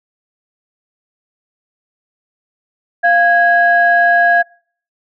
sine tone pair together, 695 / 1653 Hz, F5 / G#6, -9 / -9 cents, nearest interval octave + minor third, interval 1500 cents, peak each -10 dBFS, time 3.03-4.43 s, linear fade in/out 20 ms, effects noise-tail reverb RT60 0.5 s tail -25 dB re dry + tanh soft clip ceiling 0 dBFS

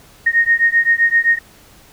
sine beating tone pair, 1853 / 1860.7 Hz, A#6 / A#6, -11 / -4 cents, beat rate 7.7 Hz, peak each -14 / -14 dBFS, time 0.26-1.39 s, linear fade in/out 10 ms, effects pink hiss -46 dBFS RMS until 1.92 s

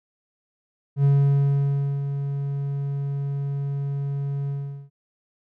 triangle tone with ADSR envelope, 140.2 Hz, C#3, 20 cents sharp, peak -12 dBFS, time 0.96-4.9 s, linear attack 82 ms, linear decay 970 ms, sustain -10 dB, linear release 410 ms, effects none

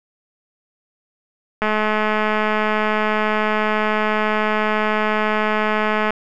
click train, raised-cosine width 0.5 ms, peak -5 dBFS, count 961, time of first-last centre 1.62-6.106 s, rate 214 Hz, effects none

